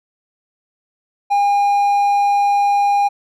triangle tone, 810 Hz, G#5, 43 cents flat, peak -10 dBFS, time 1.3-3.09 s, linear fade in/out 20 ms, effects none

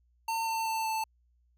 square tone with pitch steps, 905 / 897.7 / 890.5 / 883.3 Hz, A5 / A5 / A5 / A5, +48 / +34 / +21 / +6 cents, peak -30 dBFS, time 0.28-1.04 s, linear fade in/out 5 ms, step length 190 ms, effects added 60 Hz sine -65 dBFS peak until 1.57 s

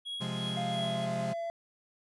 triangle tone with tremolo, 3315 Hz, G#7, 4 cents flat, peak -33 dBFS, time 0.05-1.06 s, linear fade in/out 20 ms, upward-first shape triangle, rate 2.9 Hz, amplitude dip 70%
45% pulse chord, F minor, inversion second, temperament equal, 130.81 / 174.61 / 207.7 Hz, C3 / F3 / Ab3, 0 / 0 / 0 cents, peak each -38 dBFS, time 0.2-1.34 s, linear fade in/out 20 ms
triangle tone with pitch glide, 698.5 to 673.9 Hz, F5 to E5, 0 to +38 cents, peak -31 dBFS, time 0.57-1.5 s, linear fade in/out 0 ms, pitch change -62 cents, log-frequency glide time 0.71-0.82 s
effects resampled to 24000 Hz

